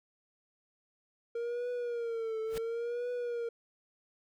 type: tone with vibrato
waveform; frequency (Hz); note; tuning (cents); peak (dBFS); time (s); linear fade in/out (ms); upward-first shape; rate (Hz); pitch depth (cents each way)
triangle; 465.1; A#4; -4; -31; 1.35-3.49; 5; triangle; 0.71; 100
type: noise with exponential growth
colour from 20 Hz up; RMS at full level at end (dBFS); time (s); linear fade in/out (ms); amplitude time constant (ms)
pink; -39; 2.45-2.58; 2; 28
effects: none